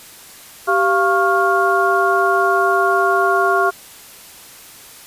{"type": "tone cluster", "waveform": "sine", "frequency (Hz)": [390.1, 692, 1099, 1406], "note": ["G4", "F5", "C#6", "F6"], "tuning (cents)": [-8, -16, -15, 11], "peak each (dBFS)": -18, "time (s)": [0.67, 3.71], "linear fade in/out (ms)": 20, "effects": ["white hiss -40 dBFS RMS until 5.06 s", "resampled to 32000 Hz"]}